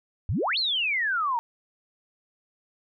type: exponential two-way sweep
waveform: sine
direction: up then down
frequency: 76.1 to 4435 to 904 Hz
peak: -23 dBFS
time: 0.29-1.39 s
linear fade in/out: 0 ms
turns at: 0.58 s
effects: none